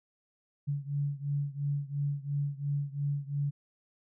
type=beating tone pair; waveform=sine; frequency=141.8 / 144.7 Hz; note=C#3 / D3; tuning=+40 / -25 cents; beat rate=2.9 Hz; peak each=-32 / -34 dBFS; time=0.67-3.51 s; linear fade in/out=20 ms; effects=none